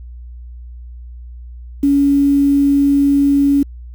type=tone with quantisation; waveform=sine; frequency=281.3 Hz; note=C#4; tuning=26 cents sharp; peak=-9 dBFS; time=1.83-3.63 s; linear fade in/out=5 ms; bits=6; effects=added 60 Hz sine -30 dBFS peak until 3.94 s